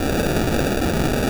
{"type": "noise with sample-and-hold", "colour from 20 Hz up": "white", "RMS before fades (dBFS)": -20, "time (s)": [0, 1.29], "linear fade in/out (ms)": 2, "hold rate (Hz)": 1050, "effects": []}